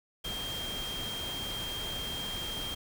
sine tone in noise, 3200 Hz, G7, 35 cents sharp, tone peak -36 dBFS, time 0.24-2.75 s, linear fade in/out 10 ms, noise pink, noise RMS -40 dBFS, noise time 0.24-2.75 s, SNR +1 dB, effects none

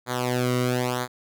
sawtooth tone with flanger, 124.6 Hz, B2, 16 cents sharp, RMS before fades -25 dBFS, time 0.06-1.08 s, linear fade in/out 50 ms, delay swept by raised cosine 0.36 to 1.2 ms, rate 1 Hz, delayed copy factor -0.85, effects none

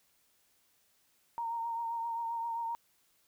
sine tone with vibrato, 925 Hz, A#5, 14 cents flat, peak -33 dBFS, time 1.38-2.75 s, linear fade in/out 0 ms, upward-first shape triangle, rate 7.6 Hz, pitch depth 33 cents each way, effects white hiss -71 dBFS RMS until 3.27 s

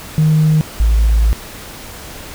sine tone pair in turn, 155.56 / 55 Hz, D#3 / A1, 0 / 0 cents, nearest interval octave + tritone, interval 1800 cents, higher first, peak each -7 dBFS, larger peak neither, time 0.18-0.61 / 0.8-1.33 s, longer second, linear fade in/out 0 ms, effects tanh soft clip ceiling -5 dBFS + pink hiss -32 dBFS RMS until 2.34 s

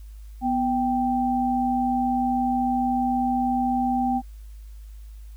sine tone pair together, 246.9 / 783.2 Hz, B3 / G5, 0 / -2 cents, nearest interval octave + minor sixth, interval 1998 cents, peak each -23 dBFS, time 0.41-4.22 s, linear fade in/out 50 ms, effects added 52 Hz sine -38 dBFS peak until 5.36 s + white hiss -61 dBFS RMS until 5.36 s

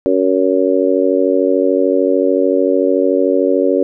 harmonic tone, 93.5 Hz, F#2, 19 cents sharp, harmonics 3 / 4 / 5 / 6, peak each -16 / -16 / -16 / -16 dBFS, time 0.06-3.83 s, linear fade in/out 0 ms, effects none

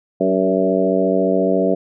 harmonic tone with a mistuned harmonic, 94.4 Hz, F#2, 35 cents sharp, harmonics 2 / 3 / 4 / 5 / 6 / 7, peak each -21 / -21 / -21 / -21 / -21 / -21 dBFS, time 0.2-1.75 s, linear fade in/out 10 ms, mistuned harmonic 4, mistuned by +24 cents, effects none

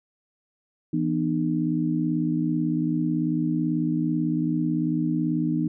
sine tone cluster, 164.3 / 246.8 / 304.9 Hz, E3 / B3 / D#4, -5 / -1 / -35 cents, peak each -26 / -27 / -25 dBFS, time 0.93-5.68 s, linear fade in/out 5 ms, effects none

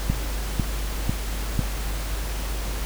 click train, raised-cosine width 5 ms, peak -8 dBFS, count 4, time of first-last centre 0.1-1.593 s, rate 2.01 Hz, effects added 50 Hz sine -26 dBFS peak until 2.85 s + pink hiss -34 dBFS RMS until 2.85 s

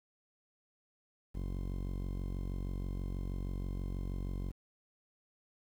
sawtooth tone with low-pass filter, 46.25 Hz, F#1, in tune, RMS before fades -38 dBFS, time 1.34-4.52 s, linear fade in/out 20 ms, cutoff 330 Hz, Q 0.91, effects 10-bit

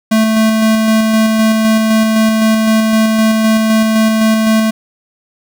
square tone with tremolo, 220 Hz, A3, in tune, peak -8 dBFS, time 0.11-4.71 s, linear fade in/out 10 ms, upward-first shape square, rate 3.9 Hz, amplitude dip 25%, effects 8-bit

